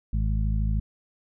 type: harmonic tone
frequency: 53.2 Hz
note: G#1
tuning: 42 cents sharp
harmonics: 1 / 2 / 3 / 4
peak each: -23 / -29 / -33 / -35 dBFS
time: 0.13-0.8 s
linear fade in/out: 5 ms
effects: none